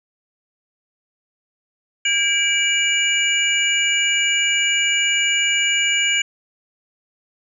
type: tone cluster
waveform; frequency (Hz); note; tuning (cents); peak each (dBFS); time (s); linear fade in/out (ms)
sine; 1615 / 2323 / 2887 / 6960; G#6 / D7 / F#7 / A8; -49 / -20 / -43 / -20; -26 / -19 / -20 / -24; 2.05-6.22; 5
effects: none